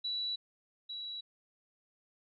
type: tone pair in turn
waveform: sine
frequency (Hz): 3936 / 3909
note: B7 / B7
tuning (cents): -7 / -19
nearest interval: unison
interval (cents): 12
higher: first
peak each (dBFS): -33 / -39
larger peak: first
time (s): 0.04-0.36 / 0.89-1.21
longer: neither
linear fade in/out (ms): 10
effects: none